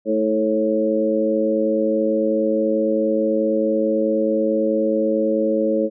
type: harmonic tone with a mistuned harmonic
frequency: 109.2 Hz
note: A2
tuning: 13 cents flat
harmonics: 2 / 3 / 4 / 5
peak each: -23 / -22 / -23 / -20 dBFS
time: 0.05-5.9 s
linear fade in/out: 50 ms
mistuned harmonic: 3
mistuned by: -24 cents
effects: none